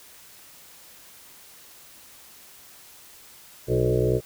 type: harmonic tone with a mistuned harmonic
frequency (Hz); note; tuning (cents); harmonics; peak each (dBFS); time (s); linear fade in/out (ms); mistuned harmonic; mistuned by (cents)
62.2; B1; +13; 1 / 2 / 3 / 5 / 6 / 7 / 8 / 9 / 10; -31 / -24 / -34 / -32 / -26 / -25 / -29 / -34 / -33; 3.67-4.21; 50; 6; -30
effects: white hiss -49 dBFS RMS until 4.25 s